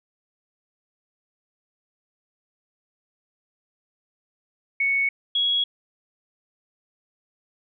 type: tone pair in turn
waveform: sine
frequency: 2217 / 3329 Hz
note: C#7 / G#7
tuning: 0 / +3 cents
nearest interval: perfect fifth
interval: 703 cents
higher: second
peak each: -19 dBFS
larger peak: neither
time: 4.8-5.09 / 5.35-5.64 s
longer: neither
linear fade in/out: 5 ms
effects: none

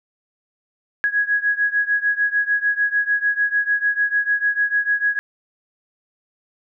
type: beating tone pair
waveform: sine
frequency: 1661.2 / 1667.9 Hz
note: G#6 / G#6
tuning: 0 / +7 cents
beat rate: 6.7 Hz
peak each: -19 / -21 dBFS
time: 1.04-5.19 s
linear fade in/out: 0 ms
effects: none

